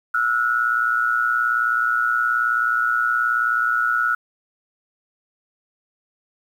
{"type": "tone pair together", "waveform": "sine", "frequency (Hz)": [1328.1, 1447], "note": ["E6", "F#6"], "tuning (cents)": [13, -39], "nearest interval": "minor second", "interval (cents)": 148, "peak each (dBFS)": [-21, -19], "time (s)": [0.14, 4.15], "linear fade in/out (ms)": 5, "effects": ["8-bit"]}